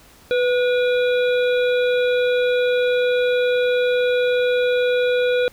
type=harmonic tone with a mistuned harmonic; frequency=484.8 Hz; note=B4; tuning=32 cents flat; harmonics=1 / 3 / 5 / 7 / 8; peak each=-16 / -26 / -30 / -33 / -34 dBFS; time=0.31-5.48 s; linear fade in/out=0 ms; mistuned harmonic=1; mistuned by=+39 cents; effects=pink hiss -49 dBFS RMS until 5.52 s